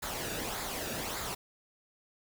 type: noise with flanger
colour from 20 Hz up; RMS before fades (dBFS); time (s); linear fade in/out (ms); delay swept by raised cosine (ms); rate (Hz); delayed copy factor
pink; -37; 0.02-1.35; 10; 0.34 to 0.97; 1.7; -0.55
effects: none